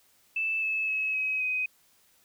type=tone with pitch steps; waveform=sine; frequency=2637 / 2605 / 2574 / 2543 / 2512 Hz; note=E7 / E7 / E7 / D#7 / D#7; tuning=0 / -21 / -42 / +37 / +16 cents; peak=-26 dBFS; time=0.36-1.66 s; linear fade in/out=5 ms; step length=260 ms; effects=white hiss -64 dBFS RMS until 2.24 s